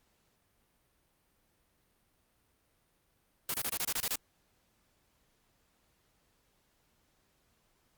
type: noise bursts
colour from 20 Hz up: white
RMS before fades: -33 dBFS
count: 9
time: 3.49-4.157 s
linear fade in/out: 2 ms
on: 51 ms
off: 26 ms
effects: pink hiss -73 dBFS RMS until 7.97 s + Opus 48 kbps